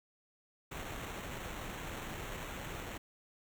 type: noise with sample-and-hold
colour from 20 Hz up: pink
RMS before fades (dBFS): -43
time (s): 0.71-2.98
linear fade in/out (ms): 10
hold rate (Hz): 4900
effects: none